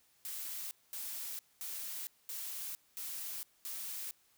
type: noise bursts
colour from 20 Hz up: blue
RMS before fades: -42 dBFS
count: 6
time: 0.25-4.11 s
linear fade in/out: 0 ms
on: 460 ms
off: 220 ms
effects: white hiss -70 dBFS RMS until 4.37 s